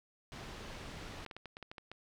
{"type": "low-pass noise", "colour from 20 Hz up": "pink", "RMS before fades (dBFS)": -47, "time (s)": [0.32, 1.25], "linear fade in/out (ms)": 0, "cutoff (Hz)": 4900, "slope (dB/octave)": 12}
{"type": "clicks", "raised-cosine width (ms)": 0.3, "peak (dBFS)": -30, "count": 9, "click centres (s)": [1.263, 1.312, 1.366, 1.457, 1.569, 1.627, 1.715, 1.782, 1.916]}
{"effects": []}